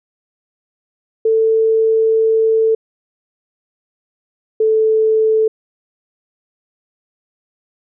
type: tone pair in turn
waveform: sine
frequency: 444.6 / 438.7 Hz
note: A4 / A4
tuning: +18 / -5 cents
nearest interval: unison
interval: 23 cents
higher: first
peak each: -10 dBFS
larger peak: neither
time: 1.25-2.75 / 4.6-5.48 s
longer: first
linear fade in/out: 5 ms
effects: none